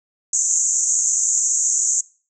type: band-pass noise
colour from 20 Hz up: pink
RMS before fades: -19 dBFS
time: 0.33-2.01 s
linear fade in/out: 5 ms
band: 6400 to 7500 Hz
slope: 96 dB/octave
effects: noise-tail reverb RT60 0.4 s tail -23 dB re dry